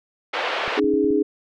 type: band-pass noise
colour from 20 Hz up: pink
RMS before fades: -25 dBFS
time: 0.33-0.8 s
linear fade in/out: 10 ms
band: 470 to 3500 Hz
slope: 24 dB/octave
type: clicks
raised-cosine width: 3 ms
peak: -24 dBFS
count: 5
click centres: 0.679 / 0.843 / 0.939 / 1.045 / 1.107 s
type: chord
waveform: sine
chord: C# suspended second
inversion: none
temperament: equal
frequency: 277.2 / 311.1 / 415.3 Hz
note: C#4 / D#4 / G#4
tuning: 0 / 0 / 0 cents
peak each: -23 / -21 / -19 dBFS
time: 0.77-1.23 s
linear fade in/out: 10 ms
effects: none